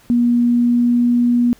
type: tone with pitch glide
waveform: sine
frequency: 239.7 to 241.2 Hz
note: A#3 to B3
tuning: +48 to -41 cents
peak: -11 dBFS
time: 0.1-1.53 s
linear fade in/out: 0 ms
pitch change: +11 cents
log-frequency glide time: 0.41-1.11 s
effects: pink hiss -50 dBFS RMS until 1.59 s